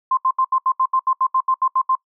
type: tone bursts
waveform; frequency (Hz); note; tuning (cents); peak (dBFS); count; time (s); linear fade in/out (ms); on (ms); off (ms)
sine; 1046.5; C6; 0; -14; 14; 0.11-1.953; 5; 62; 75
effects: noise-tail reverb RT60 0.1 s tail -22 dB re dry